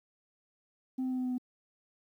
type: tone with pitch steps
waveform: sine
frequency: 259.2 / 257.4 / 255.6 / 253.9 / 252.1 / 250.4 Hz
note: C4 / C4 / C4 / B3 / B3 / B3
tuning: -16 / -28 / -40 / +48 / +36 / +24 cents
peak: -28 dBFS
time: 0.98-1.382 s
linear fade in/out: 10 ms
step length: 67 ms
effects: tanh soft clip ceiling -29 dBFS + 11-bit